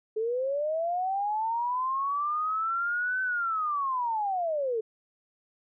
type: linear two-way sweep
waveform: sine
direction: up then down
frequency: 426.8 to 1530 to 426.8 Hz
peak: -26 dBFS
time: 0.16-4.81 s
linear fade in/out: 10 ms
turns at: 3.22 s
effects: none